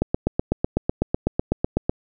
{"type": "click train", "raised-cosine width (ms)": 2, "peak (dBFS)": -5, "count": 16, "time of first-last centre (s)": [0.02, 1.895], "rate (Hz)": 8, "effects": []}